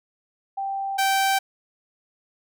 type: tone pair in turn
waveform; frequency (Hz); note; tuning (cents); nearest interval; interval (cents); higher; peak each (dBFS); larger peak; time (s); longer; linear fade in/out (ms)
sine / sawtooth; 784 / 778.1; G5 / G5; 0 / -13; unison; 13; first; -25 / -15; second; 0.57-0.98 / 0.98-1.39; neither; 10
effects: none